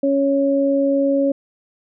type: tone pair together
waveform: sine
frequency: 277.2 / 554.4 Hz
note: C#4 / C#5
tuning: 0 / 0 cents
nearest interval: octave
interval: 1200 cents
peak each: -17 dBFS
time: 0.03-1.32 s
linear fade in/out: 5 ms
effects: none